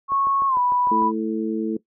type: tone with pitch glide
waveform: sine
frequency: 1100 to 985.7 Hz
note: C#6 to B5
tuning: -14 to -4 cents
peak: -18 dBFS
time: 0.08-1.12 s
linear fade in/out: 50 ms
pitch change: -190 cents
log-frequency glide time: 0.47-0.58 s
type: click train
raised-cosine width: 1 ms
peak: -23 dBFS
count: 7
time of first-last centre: 0.12-1.022 s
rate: 6.65 Hz
type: harmonic tone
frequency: 110 Hz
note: A2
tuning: in tune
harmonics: 2 / 3 / 4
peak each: -25 / -25 / -28 dBFS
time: 0.91-1.77 s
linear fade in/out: 5 ms
effects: noise-tail reverb RT60 0.1 s tail -18 dB re dry